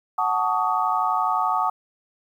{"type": "chord", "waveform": "sine", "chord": "D# half-diminished seventh", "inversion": "first", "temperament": "equal with one note detuned", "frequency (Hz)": [740, 880, 1132.7, 1244.5], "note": ["F#5", "A5", "C#6", "D#6"], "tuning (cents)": [0, 0, 37, 0], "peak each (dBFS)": -25, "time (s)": [0.18, 1.7], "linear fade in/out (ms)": 5, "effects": ["9-bit"]}